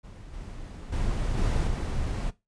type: noise with level steps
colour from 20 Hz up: brown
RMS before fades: -43 / -39 / -28 / -25 / -29 dBFS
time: 0.03-2.31 s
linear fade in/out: 20 ms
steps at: 0.33 / 0.92 / 1.37 / 1.67 s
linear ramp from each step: 10 ms
effects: noise-tail reverb RT60 0.2 s tail -17 dB re dry + resampled to 22050 Hz